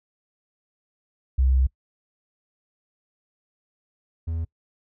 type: tone pair in turn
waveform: sine / triangle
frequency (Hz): 65 / 82.23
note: C2 / E2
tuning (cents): -11 / -4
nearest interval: major third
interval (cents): 407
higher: second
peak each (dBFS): -16 / -23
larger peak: first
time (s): 1.38-1.67 / 4.27-4.45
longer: first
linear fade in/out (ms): 10
effects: noise-tail reverb RT60 0.1 s tail -24 dB re dry